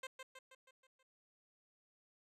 10% pulse tone with echo, 523.3 Hz, C5, in tune, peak -35 dBFS, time 0.03-0.07 s, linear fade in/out 5 ms, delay 160 ms, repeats 6, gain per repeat -5 dB, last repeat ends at 1.03 s, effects low-pass 10000 Hz 12 dB/octave

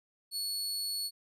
sawtooth tone, 4400 Hz, C#8, 14 cents flat, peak -30 dBFS, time 0.31-1.11 s, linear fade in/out 50 ms, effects resampled to 32000 Hz

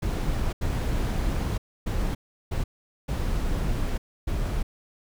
brown noise bursts at uneven times, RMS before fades -26 dBFS, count 6, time 0.02-0.53 / 0.61-1.58 / 1.86-2.15 / 2.51-2.64 / 3.08-3.98 / 4.27-4.63 s, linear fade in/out 10 ms, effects none

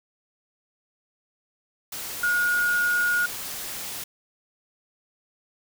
sine tone in noise, 1440 Hz, F#6, 47 cents flat, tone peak -20 dBFS, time 2.23-3.26 s, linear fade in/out 5 ms, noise white, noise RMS -34 dBFS, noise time 1.92-4.04 s, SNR +11 dB, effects none

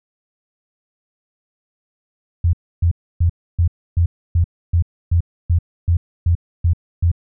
sine tone bursts, 85.4 Hz, F2, 38 cents flat, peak -11 dBFS, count 13, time 2.44-7.116 s, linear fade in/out 5 ms, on 92 ms, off 290 ms, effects none

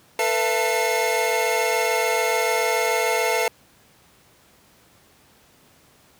45% pulse tone cluster, 448.1 / 495 / 672 / 891 / 2148 Hz, A4 / B4 / E5 / A5 / C7, +32 / +4 / +33 / +22 / +45 cents, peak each -26 dBFS, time 0.19-3.48 s, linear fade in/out 2 ms, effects pink hiss -55 dBFS RMS until 6.19 s + high-pass 80 Hz 12 dB/octave

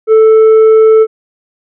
sine tone with tanh clipping, 440 Hz, A4, in tune, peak -3 dBFS, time 0.07-1.07 s, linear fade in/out 50 ms, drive 4 dB, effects none

